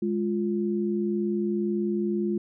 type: tone pair together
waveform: sine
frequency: 207.3 / 349.2 Hz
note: G#3 / F4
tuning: -3 / 0 cents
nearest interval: major sixth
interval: 903 cents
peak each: -26 / -27 dBFS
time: 0.02-2.38 s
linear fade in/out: 5 ms
effects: none